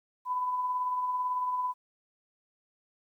sine tone with tremolo, 1000 Hz, B5, 21 cents sharp, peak -26 dBFS, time 0.25-1.74 s, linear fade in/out 50 ms, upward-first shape triangle, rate 18 Hz, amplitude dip 40%, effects 11-bit

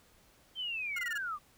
sine linear sweep, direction down, 3159 to 1133 Hz, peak -34 dBFS, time 0.55-1.39 s, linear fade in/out 50 ms
30% pulse tone bursts, 1423 Hz, F6, 32 cents sharp, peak -34 dBFS, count 5, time 0.96-1.18 s, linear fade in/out 5 ms, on 28 ms, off 20 ms
effects pink hiss -64 dBFS RMS until 1.57 s

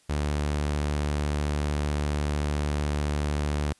sawtooth tone, 73.7 Hz, D2, 7 cents sharp, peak -21 dBFS, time 0.09-3.73 s, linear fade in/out 10 ms, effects white hiss -62 dBFS RMS until 3.79 s + resampled to 24000 Hz

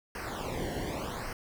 brown noise with flanger, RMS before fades -36 dBFS, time 0.15-1.33 s, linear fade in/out 2 ms, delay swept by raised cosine 0.27 to 0.82 ms, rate 0.85 Hz, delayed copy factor -0.85, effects none

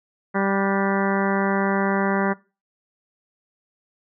harmonic tone with a mistuned harmonic, 196 Hz, G3, in tune, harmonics 1 / 2 / 3 / 4 / 5 / 6 / 7 / 8 / 9 / 10, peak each -23 / -26 / -28 / -29 / -30 / -31 / -31 / -32 / -33 / -33 dBFS, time 0.34-2.34 s, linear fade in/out 20 ms, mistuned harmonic 7, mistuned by +69 cents, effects noise-tail reverb RT60 0.3 s tail -21 dB re dry

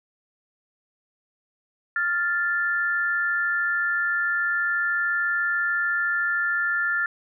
sine tone pair together, 1396.9 / 1756.5 Hz, F6 / A6, 0 / -3 cents, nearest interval major third, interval 397 cents, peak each -24 dBFS, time 1.96-7.06 s, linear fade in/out 2 ms, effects none

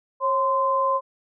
sine tone pair together, 543 / 1034.9 Hz, C#5 / C6, -36 / -19 cents, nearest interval major seventh, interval 1117 cents, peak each -24 / -20 dBFS, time 0.2-1.01 s, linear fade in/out 50 ms, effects none

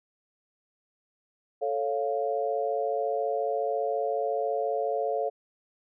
sine chord, A augmented, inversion none, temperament equal, 440 / 554.4 / 698.5 Hz, A4 / C#5 / E#5, 0 / 0 / 0 cents, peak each -30 dBFS, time 1.61-5.3 s, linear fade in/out 20 ms, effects none

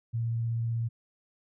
sine tone with vibrato, 115.6 Hz, A#2, 14 cents flat, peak -27 dBFS, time 0.13-0.89 s, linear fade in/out 20 ms, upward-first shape sine, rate 16 Hz, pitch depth 11 cents each way, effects none

